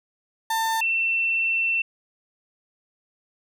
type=tone pair in turn; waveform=35% pulse / sine; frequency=896 / 2691 Hz; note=A5 / E7; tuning=+31 / +35 cents; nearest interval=octave + perfect fifth; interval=1904 cents; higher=second; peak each=-20 dBFS; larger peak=neither; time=0.5-0.81 / 0.81-1.82 s; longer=second; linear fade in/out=5 ms; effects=none